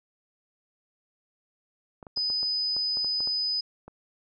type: clicks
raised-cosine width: 1 ms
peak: -29 dBFS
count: 11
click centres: 2.028 / 2.068 / 2.174 / 2.301 / 2.43 / 2.766 / 2.971 / 3.046 / 3.205 / 3.274 / 3.88 s
type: tone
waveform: sine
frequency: 5000 Hz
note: D#8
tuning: 8 cents sharp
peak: -25 dBFS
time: 2.16-3.61 s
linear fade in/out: 10 ms
effects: none